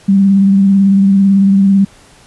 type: tone with vibrato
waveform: sine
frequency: 196 Hz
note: G3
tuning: in tune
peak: -5 dBFS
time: 0.08-1.85 s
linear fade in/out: 10 ms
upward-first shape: triangle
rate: 18 Hz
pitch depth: 33 cents each way
effects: pink hiss -43 dBFS RMS until 2.26 s + resampled to 24000 Hz